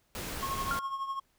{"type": "noise", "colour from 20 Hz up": "pink", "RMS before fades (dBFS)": -38, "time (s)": [0.15, 0.79], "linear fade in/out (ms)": 0}
{"type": "tone with tremolo", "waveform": "triangle", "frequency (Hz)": 1086, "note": "C#6", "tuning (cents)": -36, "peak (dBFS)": -28, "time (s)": [0.42, 1.2], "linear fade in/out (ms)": 10, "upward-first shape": "triangle", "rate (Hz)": 12, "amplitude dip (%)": 70}
{"type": "tone with exponential decay", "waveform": "sine", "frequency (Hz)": 1391, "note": "F6", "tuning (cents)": -7, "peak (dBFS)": -26, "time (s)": [0.71, 0.94], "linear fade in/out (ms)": 0, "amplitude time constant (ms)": 48}
{"effects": ["pink hiss -71 dBFS RMS until 1.38 s"]}